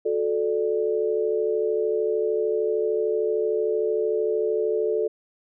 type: tone cluster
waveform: sine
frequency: 364.4 / 437.6 / 591 Hz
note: F#4 / A4 / D5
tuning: -26 / -9 / +11 cents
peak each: -28 / -22 / -30 dBFS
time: 0.05-5.08 s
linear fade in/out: 10 ms
effects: none